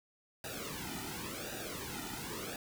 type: noise with flanger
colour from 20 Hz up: pink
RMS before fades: -42 dBFS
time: 0.44-2.56 s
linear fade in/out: 2 ms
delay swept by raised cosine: 0.92 to 1.85 ms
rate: 0.92 Hz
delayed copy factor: -0.85
effects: none